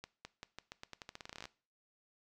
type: accelerating click train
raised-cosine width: 0.2 ms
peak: -28 dBFS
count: 20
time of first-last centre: 0.04-1.455 s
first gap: 210 ms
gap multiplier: 0.86
effects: noise-tail reverb RT60 0.4 s tail -19 dB re dry